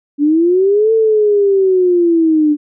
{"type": "linear two-way sweep", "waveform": "sine", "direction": "up then down", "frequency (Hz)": [282.8, 450.2, 292.7], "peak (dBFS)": -8, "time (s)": [0.18, 2.57], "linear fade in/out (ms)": 50, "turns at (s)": 0.93, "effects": []}